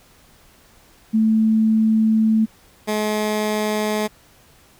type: tone pair in turn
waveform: sine / 15% pulse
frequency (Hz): 220 / 212.9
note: A3 / G#3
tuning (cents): 0 / +43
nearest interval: minor second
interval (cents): 57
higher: first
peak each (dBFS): -13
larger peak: neither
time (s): 1.13-2.46 / 2.87-4.08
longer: first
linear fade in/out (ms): 20
effects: pink hiss -52 dBFS RMS until 4.79 s